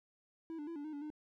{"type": "tone with pitch steps", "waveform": "triangle", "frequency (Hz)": [326.7, 295.2, 334.7, 289.2, 308.8, 287.2, 303.4], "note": ["E4", "D4", "E4", "D4", "D#4", "D4", "D#4"], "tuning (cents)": [-15, 9, 26, -27, -13, -39, -44], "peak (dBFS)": -39, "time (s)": [0.5, 1.102], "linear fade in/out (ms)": 0, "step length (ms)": 86, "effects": []}